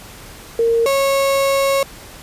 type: tone pair in turn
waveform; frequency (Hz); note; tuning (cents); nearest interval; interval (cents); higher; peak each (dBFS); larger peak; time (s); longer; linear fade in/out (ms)
sine / 35% pulse; 461.4 / 548.7; A#4 / C#5; -18 / -18; minor third; 300; second; -12; neither; 0.59-0.86 / 0.86-1.83; second; 2
effects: pink hiss -38 dBFS RMS until 2.22 s + resampled to 32000 Hz